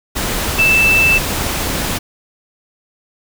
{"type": "tone in noise", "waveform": "sine", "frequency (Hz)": 2646, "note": "E7", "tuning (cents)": 6, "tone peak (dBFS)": -9, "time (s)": [0.58, 1.19], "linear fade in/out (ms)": 20, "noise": "pink", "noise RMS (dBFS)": -19, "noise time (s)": [0.15, 1.99], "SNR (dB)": 7, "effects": []}